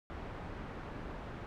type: low-pass noise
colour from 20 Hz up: pink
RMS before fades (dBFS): -44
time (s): 0.1-1.46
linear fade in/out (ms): 0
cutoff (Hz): 1600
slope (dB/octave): 12
effects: none